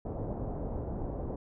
pink low-pass noise, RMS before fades -36 dBFS, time 0.05-1.36 s, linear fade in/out 5 ms, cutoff 740 Hz, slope 24 dB/octave, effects none

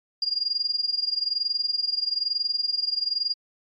sine tone with amplitude modulation, 4823 Hz, D8, 45 cents sharp, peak -20 dBFS, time 0.22-3.34 s, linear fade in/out 2 ms, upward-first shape sine, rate 21.1 Hz, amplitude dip 85%, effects AAC 48 kbps

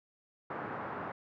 white band-pass noise, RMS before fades -40 dBFS, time 0.5-1.12 s, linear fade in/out 5 ms, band 110 to 1400 Hz, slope 24 dB/octave, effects none

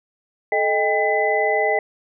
sine tone cluster, 434.2 / 625 / 798 / 2010 Hz, A4 / D#5 / G5 / B6, -23 / +8 / +31 / +30 cents, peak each -22 dBFS, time 0.52-1.79 s, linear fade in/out 2 ms, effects none

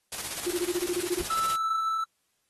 white noise with tremolo, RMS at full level -33 dBFS, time 0.12-1.56 s, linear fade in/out 5 ms, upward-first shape square, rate 16 Hz, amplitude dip 45%
sine tone bursts, 353.3 Hz, F4, 20 cents sharp, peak -25 dBFS, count 11, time 0.46-1.22 s, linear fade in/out 10 ms, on 50 ms, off 21 ms
brown noise with exponential decay, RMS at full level -29 dBFS, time 1.2-1.28 s, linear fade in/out 5 ms, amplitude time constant 17 ms
triangle tone, 1318.5 Hz, E6, in tune, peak -23 dBFS, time 1.3-2.04 s, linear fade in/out 5 ms
effects white hiss -74 dBFS RMS until 2.49 s + AAC 32 kbps

